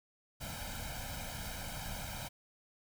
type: noise with comb filter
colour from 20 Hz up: pink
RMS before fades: -42 dBFS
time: 0.4-2.29 s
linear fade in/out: 20 ms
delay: 1.3 ms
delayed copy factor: +0.9
effects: none